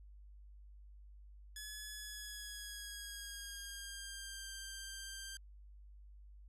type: tone with pitch glide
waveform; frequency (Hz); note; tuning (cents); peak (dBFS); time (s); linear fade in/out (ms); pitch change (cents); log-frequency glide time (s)
10% pulse; 1702 to 1578.9; G#6 to G6; +42 to +12; -37; 1.56-5.37; 2; -130; 1.9-4.5
effects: added 50 Hz sine -54 dBFS peak until 6.48 s + resampled to 32000 Hz

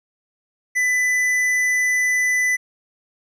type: tone with tanh clipping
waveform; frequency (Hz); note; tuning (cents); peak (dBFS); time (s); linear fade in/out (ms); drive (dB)
sine; 1997; B6; +19; -18; 0.75-2.57; 20; 11
effects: none

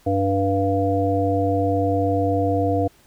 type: harmonic tone with a mistuned harmonic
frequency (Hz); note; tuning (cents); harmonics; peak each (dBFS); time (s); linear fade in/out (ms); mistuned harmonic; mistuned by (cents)
97.4; G2; -11; 1 / 3 / 5 / 7; -23 / -23 / -23 / -23; 0.06-2.88; 10; 7; +23
effects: pink hiss -55 dBFS RMS until 3.06 s

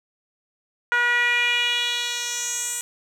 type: tone with band-pass filter sweep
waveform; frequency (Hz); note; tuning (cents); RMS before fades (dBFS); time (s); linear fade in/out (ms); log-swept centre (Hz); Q
10% pulse; 482; B4; -42; -23; 0.92-2.81; 0; 1500 to 8700; 2.8
effects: none

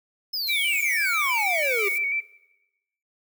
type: exponential sweep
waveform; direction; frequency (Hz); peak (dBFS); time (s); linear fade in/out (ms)
square; down; 5260 to 382.8; -26; 0.33-1.89; 10
type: noise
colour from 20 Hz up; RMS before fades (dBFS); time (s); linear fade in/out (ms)
violet; -36; 0.47-1.98; 0
type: tone with vibrato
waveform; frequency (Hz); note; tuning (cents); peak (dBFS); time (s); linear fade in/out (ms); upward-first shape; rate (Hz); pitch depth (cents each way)
sine; 2283; D7; -50; -23; 0.48-2.21; 20; square; 6.1; 36
effects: noise-tail reverb RT60 1.0 s tail -20 dB re dry

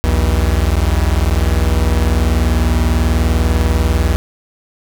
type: tone pair together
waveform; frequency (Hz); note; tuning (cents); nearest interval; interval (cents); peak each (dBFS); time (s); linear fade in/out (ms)
45% pulse; 60.2 / 80.36; B1 / E2; -44 / -44; perfect fourth; 500; -14; 0.04-4.16; 0
effects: none

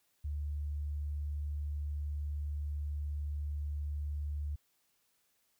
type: tone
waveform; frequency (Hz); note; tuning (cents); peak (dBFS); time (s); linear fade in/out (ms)
sine; 73.42; D2; 0; -34; 0.24-4.56; 10
effects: white hiss -75 dBFS RMS until 5.59 s

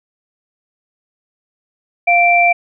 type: tone pair together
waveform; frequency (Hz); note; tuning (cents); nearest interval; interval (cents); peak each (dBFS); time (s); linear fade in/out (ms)
sine; 698.4 / 2349; F5 / D7; 0 / 0; octave + major sixth; 2100; -11; 2.07-2.53; 10
effects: none

